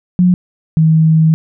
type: tone pair in turn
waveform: sine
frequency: 180 / 159.31 Hz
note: F#3 / D#3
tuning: -47 / +41 cents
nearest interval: major second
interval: 212 cents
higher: first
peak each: -6 dBFS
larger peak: neither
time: 0.19-0.34 / 0.77-1.34 s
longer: second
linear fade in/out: 0 ms
effects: none